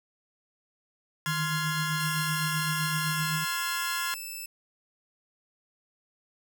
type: tone with tremolo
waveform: sine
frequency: 156.3 Hz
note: D#3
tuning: 8 cents sharp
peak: -28 dBFS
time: 1.26-3.45 s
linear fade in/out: 20 ms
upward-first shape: sine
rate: 7.8 Hz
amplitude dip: 50%
type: chord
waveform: sawtooth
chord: F minor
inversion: second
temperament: equal with one note detuned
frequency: 1046.5 / 1396.9 / 1683.4 Hz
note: C6 / F6 / Ab6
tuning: 0 / 0 / +23 cents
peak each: -30 dBFS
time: 1.26-4.14 s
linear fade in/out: 0 ms
type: tone with pitch glide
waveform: 5% pulse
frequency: 2755 to 2635 Hz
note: F7 to E7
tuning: -24 to -1 cents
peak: -28 dBFS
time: 2-4.46 s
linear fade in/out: 5 ms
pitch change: -77 cents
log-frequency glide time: 3.05-3.28 s
effects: none